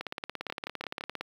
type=two click trains; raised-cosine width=0.3 ms; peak=-18 / -19 dBFS; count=22 / 4; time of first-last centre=0.01-1.21 / 0.5-1.009 s; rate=17.5 / 5.89 Hz; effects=high-pass 200 Hz 12 dB/octave + 8-bit